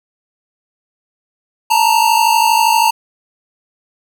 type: tone pair together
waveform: square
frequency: 884.4 / 937 Hz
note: A5 / A#5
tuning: +9 / +9 cents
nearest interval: minor second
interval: 100 cents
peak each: -13 dBFS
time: 1.7-2.91 s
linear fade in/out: 10 ms
effects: none